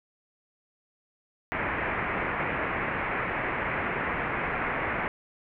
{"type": "low-pass noise", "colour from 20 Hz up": "white", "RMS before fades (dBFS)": -30, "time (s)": [1.52, 5.08], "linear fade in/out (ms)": 0, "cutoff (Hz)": 2300, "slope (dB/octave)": 48, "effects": []}